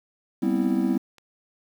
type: chord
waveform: triangle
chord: C major seventh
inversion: second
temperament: just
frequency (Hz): 196.22 / 245.3 / 261.6 / 327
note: G3 / B3 / C4 / E4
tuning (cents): +2 / -12 / 0 / -14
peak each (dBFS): -24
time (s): 0.42-0.98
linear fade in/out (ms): 10
type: click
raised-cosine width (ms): 0.2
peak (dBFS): -32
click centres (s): 1.183
effects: 8-bit